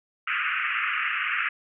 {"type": "band-pass noise", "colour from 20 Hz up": "pink", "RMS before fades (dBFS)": -27, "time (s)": [0.27, 1.49], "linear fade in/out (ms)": 5, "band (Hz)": [1200, 2800], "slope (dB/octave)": 96, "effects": []}